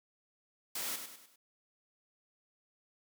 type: noise with echo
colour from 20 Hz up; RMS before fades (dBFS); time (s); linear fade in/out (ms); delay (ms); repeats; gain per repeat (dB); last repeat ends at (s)
white; -38; 0.75-0.96; 5; 100; 4; -7; 1.36
effects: high-pass 200 Hz 12 dB/octave